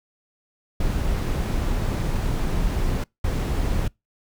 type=noise bursts at uneven times; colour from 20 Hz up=brown; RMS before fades=-23 dBFS; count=2; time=0.8-3.04 / 3.24-3.88 s; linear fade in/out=5 ms; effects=noise-tail reverb RT60 0.2 s tail -26 dB re dry